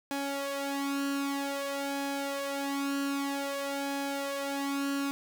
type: tone with flanger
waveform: sawtooth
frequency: 278.7 Hz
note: C#4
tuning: 9 cents sharp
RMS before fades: -33 dBFS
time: 0.11-5.11 s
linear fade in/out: 0 ms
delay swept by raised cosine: 1.2 to 2.9 ms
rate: 0.52 Hz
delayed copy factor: +0.75
effects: none